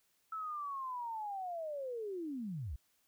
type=linear sweep; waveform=sine; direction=down; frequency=1322 to 53.8 Hz; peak=-38 dBFS; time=0.32-2.76 s; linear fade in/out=5 ms; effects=white hiss -75 dBFS RMS until 3.07 s